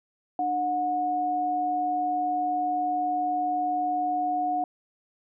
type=tone pair together; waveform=sine; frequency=300 / 728.1 Hz; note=D4 / F#5; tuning=+37 / -28 cents; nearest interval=octave + minor third; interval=1535 cents; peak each=-33 / -24 dBFS; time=0.39-4.64 s; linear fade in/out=2 ms; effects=none